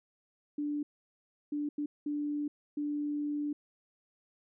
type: tone bursts at uneven times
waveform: sine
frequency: 293.7 Hz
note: D4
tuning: in tune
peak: -31 dBFS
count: 5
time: 0.58-0.83 / 1.52-1.69 / 1.78-1.86 / 2.06-2.48 / 2.77-3.53 s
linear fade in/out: 5 ms
effects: none